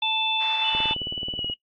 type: harmonic tone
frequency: 880 Hz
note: A5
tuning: in tune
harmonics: 1 / 3 / 4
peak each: -28 / -28 / -23 dBFS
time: 0.02-0.94 s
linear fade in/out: 5 ms
type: band-pass noise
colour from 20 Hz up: pink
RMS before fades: -40 dBFS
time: 0.4-0.94 s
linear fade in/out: 20 ms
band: 800 to 3700 Hz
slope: 24 dB/octave
type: tone with pitch glide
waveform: sine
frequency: 2960 to 2906 Hz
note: F#7 to F#7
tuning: 0 to -32 cents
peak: -28 dBFS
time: 0.64-1.54 s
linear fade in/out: 5 ms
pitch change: -32 cents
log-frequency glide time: 1.37-1.42 s
type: click train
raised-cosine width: 2 ms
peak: -22 dBFS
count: 15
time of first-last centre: 0.75-1.499 s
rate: 18.7 Hz
effects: noise-tail reverb RT60 0.1 s tail -17 dB re dry + AAC 32 kbps